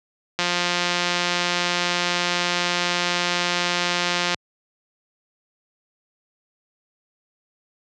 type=click train; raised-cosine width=0.2 ms; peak=-4 dBFS; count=697; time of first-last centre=0.39-4.345 s; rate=176 Hz; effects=high-pass 80 Hz 12 dB/octave + low-pass 7000 Hz 12 dB/octave